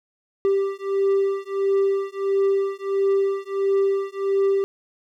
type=beating tone pair; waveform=triangle; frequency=392 / 393.5 Hz; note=G4 / G4; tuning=0 / +7 cents; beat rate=1.5 Hz; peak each=-20 dBFS; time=0.45-4.64 s; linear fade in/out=0 ms; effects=none